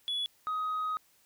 sine tone pair in turn, 3401 / 1257.1 Hz, G#7 / D#6, +40 / +17 cents, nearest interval octave + perfect fourth, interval 1723 cents, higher first, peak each -28 dBFS, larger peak neither, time 0.08-0.26 / 0.47-0.97 s, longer second, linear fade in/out 0 ms, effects tanh soft clip ceiling -28 dBFS + white hiss -66 dBFS RMS until 1.25 s

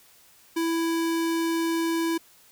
square tone, 330.7 Hz, E4, 6 cents sharp, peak -24 dBFS, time 0.56-2.18 s, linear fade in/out 10 ms, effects white hiss -56 dBFS RMS until 2.51 s

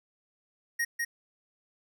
square tone with echo, 1873 Hz, A#6, 8 cents sharp, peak -27 dBFS, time 0.79-0.85 s, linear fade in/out 10 ms, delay 200 ms, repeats 1, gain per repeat -2 dB, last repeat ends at 1.05 s, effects none

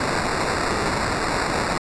white noise with sample-and-hold, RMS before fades -23 dBFS, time 0-1.78 s, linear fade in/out 5 ms, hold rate 3150 Hz, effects resampled to 22050 Hz

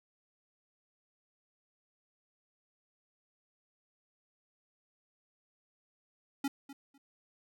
square tone with echo, 277.2 Hz, C#4, in tune, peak -31 dBFS, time 6.44-6.48 s, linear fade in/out 5 ms, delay 250 ms, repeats 2, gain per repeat -15 dB, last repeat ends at 6.98 s, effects none

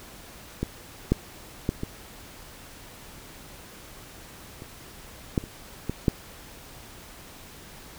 clicks, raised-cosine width 3 ms, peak -13 / -6 / -10 / -16 / -26 / -9 / -26 / -14 / -6 dBFS, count 9, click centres 0.63 / 1.12 / 1.691 / 1.834 / 4.621 / 5.378 / 5.439 / 5.896 / 6.082 s, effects pink hiss -46 dBFS RMS until 7.98 s

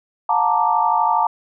sine chord, Bb major seventh, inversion second, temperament equal with one note detuned, 716.8 / 880 / 932.3 / 1174.7 Hz, F5 / A5 / Bb5 / D6, +45 / 0 / 0 / 0 cents, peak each -22 / -18 / -19 / -22 dBFS, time 0.29-1.27 s, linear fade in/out 5 ms, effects none

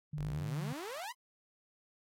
sine tone with vibrato, 148.7 Hz, D3, 22 cents sharp, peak -36 dBFS, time 0.13-0.73 s, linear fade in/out 5 ms, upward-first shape triangle, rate 8.8 Hz, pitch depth 33 cents each way
sawtooth exponential sweep, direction up, 38.7 to 1046.5 Hz, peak -37 dBFS, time 0.17-1.13 s, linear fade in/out 20 ms
effects AAC 48 kbps

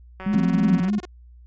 click train, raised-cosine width 0.5 ms, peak -22 dBFS, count 130, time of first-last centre 0.2-0.886 s, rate 188 Hz
sine tone with vibrato, 189.5 Hz, F#3, 42 cents sharp, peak -19 dBFS, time 0.26-0.99 s, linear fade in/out 5 ms, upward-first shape sine, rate 3.3 Hz, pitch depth 180 cents each way
sawtooth tone bursts, 360.4 Hz, F#4, 45 cents flat, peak -29 dBFS, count 15, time 0.33-1.053 s, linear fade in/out 2 ms, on 23 ms, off 27 ms
sine chord, F# half-diminished seventh, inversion third, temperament equal with one note detuned, 167.21 / 185 / 220 / 261.6 Hz, E3 / F#3 / A3 / C4, +25 / 0 / 0 / 0 cents, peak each -24 dBFS, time 0.34-0.8 s, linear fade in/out 5 ms
effects added 60 Hz sine -44 dBFS peak until 1.46 s + resampled to 16000 Hz

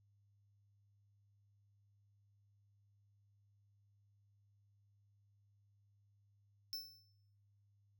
square tone with exponential decay, 5310 Hz, E8, 12 cents sharp, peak -39 dBFS, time 6.73-7.12 s, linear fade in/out 0 ms, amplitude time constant 83 ms, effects noise-tail reverb RT60 0.9 s tail -21 dB re dry + added 101 Hz sine -70 dBFS peak until 7.99 s

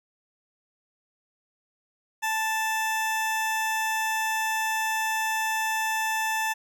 20% pulse tone, 880 Hz, A5, in tune, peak -20 dBFS, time 2.22-6.54 s, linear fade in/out 20 ms, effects none

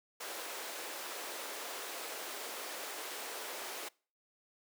pink high-pass noise, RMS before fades -43 dBFS, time 0.2-3.89 s, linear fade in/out 10 ms, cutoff 380 Hz, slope 24 dB/octave, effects noise-tail reverb RT60 0.4 s tail -25 dB re dry

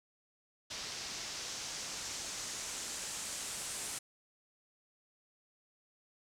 white noise with low-pass filter sweep, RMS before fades -42 dBFS, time 0.7-3.99 s, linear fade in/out 10 ms, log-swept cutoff 5300 to 8800 Hz, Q 1.8, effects none

